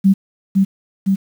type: tone with echo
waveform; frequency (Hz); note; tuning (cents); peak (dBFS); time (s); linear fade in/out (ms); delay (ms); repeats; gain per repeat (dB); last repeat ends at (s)
sine; 193.8; G3; -20; -7; 0.04-0.14; 20; 510; 2; -2; 1.16
effects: 7-bit